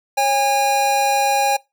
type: tone pair together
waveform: square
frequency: 548.9 / 813 Hz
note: C#5 / G#5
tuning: -17 / -37 cents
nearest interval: perfect fifth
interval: 680 cents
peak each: -23 / -16 dBFS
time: 0.17-1.57 s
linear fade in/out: 10 ms
effects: noise-tail reverb RT60 0.2 s tail -22 dB re dry